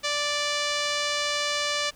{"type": "tone with low-pass filter", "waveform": "5% pulse", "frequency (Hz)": 586, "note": "D5", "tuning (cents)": -4, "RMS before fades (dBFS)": -27, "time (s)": [0.03, 1.91], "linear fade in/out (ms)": 20, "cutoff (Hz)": 6100, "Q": 0.69, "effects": ["pink hiss -55 dBFS RMS until 1.95 s"]}